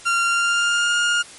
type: tone with pitch glide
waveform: 30% pulse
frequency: 1383 to 1419.4 Hz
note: F6 to F6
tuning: -17 to +28 cents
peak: -14 dBFS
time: 0.05-1.23 s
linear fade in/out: 20 ms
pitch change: +45 cents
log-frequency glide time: 0.25-0.96 s
effects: white hiss -41 dBFS RMS until 1.38 s + MP3 48 kbps